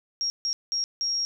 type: tone bursts at uneven times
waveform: sine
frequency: 5588 Hz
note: F8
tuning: in tune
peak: -24 dBFS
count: 4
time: 0.21-0.3 / 0.45-0.53 / 0.72-0.84 / 1.01-1.25 s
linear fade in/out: 0 ms
effects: none